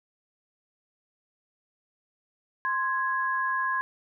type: tone pair together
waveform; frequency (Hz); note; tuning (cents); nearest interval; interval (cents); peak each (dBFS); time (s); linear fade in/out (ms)
sine; 1046.5 / 1661.2; C6 / G#6; 0 / 0; minor sixth; 800; -27 / -28; 2.65-3.81; 0
effects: none